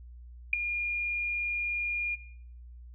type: tone with ADSR envelope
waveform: sine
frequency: 2419 Hz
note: D#7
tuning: 49 cents flat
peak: -16 dBFS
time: 0.53-2.16 s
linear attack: 4 ms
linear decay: 5 ms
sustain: -13 dB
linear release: 20 ms
effects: noise-tail reverb RT60 0.7 s tail -17 dB re dry + added 60 Hz sine -45 dBFS peak until 2.94 s